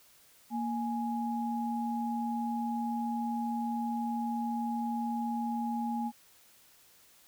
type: tone pair together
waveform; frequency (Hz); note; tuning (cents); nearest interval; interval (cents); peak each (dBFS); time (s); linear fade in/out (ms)
sine; 233.1 / 833.3; A#3 / G#5; 0 / +6; octave + minor seventh; 2206; -32 / -35; 0.5-6.12; 50
effects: white hiss -61 dBFS RMS until 7.27 s